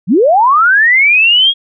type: linear sweep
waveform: sine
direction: up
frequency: 144 to 3322 Hz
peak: -5 dBFS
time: 0.07-1.54 s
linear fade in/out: 50 ms
effects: none